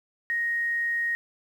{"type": "tone", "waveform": "sine", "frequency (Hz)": 1871, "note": "A#6", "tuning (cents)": 6, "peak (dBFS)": -24, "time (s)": [0.3, 1.15], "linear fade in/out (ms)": 0, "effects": ["9-bit"]}